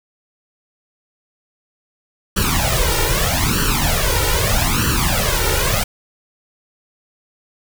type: noise with flanger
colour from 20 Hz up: pink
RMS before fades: -17 dBFS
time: 2.36-5.84 s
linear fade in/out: 10 ms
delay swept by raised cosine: 0.68 to 2.18 ms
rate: 0.8 Hz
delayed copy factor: +1
effects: none